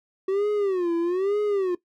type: tone with vibrato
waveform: triangle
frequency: 375.3 Hz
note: F#4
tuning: 25 cents sharp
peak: -19 dBFS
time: 0.28-1.75 s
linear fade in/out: 5 ms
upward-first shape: sine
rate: 1.1 Hz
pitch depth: 190 cents each way
effects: noise-tail reverb RT60 0.1 s tail -17 dB re dry